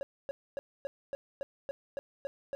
triangle tone bursts, 554.4 Hz, C#5, in tune, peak -31 dBFS, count 10, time 0.01-2.55 s, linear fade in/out 0 ms, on 20 ms, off 260 ms, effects none

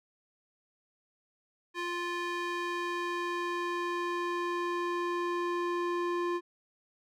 square tone with band-pass filter sweep, 349.2 Hz, F4, in tune, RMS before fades -33 dBFS, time 1.74-6.41 s, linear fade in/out 50 ms, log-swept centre 1800 to 780 Hz, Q 0.85, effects none

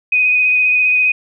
sine tone with vibrato, 2498 Hz, D#7, 6 cents sharp, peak -10 dBFS, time 0.12-1.12 s, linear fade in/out 5 ms, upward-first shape sine, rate 15 Hz, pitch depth 17 cents each way, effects none

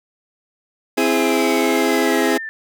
30% pulse chord, C augmented, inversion none, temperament equal with one note detuned, 261.6 / 332.1 / 415.3 Hz, C4 / E4 / G#4, 0 / +13 / 0 cents, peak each -17 dBFS, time 0.97-2.38 s, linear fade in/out 10 ms
sine linear sweep, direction down, 2520 to 1760 Hz, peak -26 dBFS, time 0.98-2.49 s, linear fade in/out 0 ms
effects none

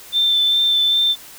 sine tone with vibrato, 3551 Hz, A7, 15 cents sharp, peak -13 dBFS, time 0.12-1.16 s, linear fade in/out 50 ms, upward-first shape sine, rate 2.5 Hz, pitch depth 13 cents each way, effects white hiss -40 dBFS RMS until 1.38 s

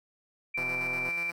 sine tone, 2350 Hz, D7, 1 cent sharp, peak -29 dBFS, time 0.54-1.31 s, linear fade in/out 10 ms
5% pulse tone with tremolo, 170 Hz, F3, 46 cents flat, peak -29 dBFS, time 0.57-1.32 s, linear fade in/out 5 ms, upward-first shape square, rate 8.3 Hz, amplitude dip 40%
click train, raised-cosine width 1 ms, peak -28 dBFS, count 65, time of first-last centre 0.58-1.088 s, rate 126 Hz
effects none

